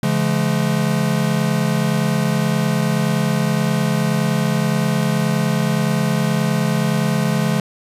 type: tone cluster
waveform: square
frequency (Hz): 141 / 170.6 / 212.4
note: C#3 / F3 / G#3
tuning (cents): +30 / -40 / +39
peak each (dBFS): -21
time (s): 0.03-7.6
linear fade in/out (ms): 2
effects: resampled to 32000 Hz